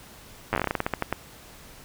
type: slowing click train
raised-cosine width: 0.5 ms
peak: -9 dBFS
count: 16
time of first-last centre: 0.53-1.126 s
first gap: 9 ms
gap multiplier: 1.19
effects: pink hiss -48 dBFS RMS until 1.84 s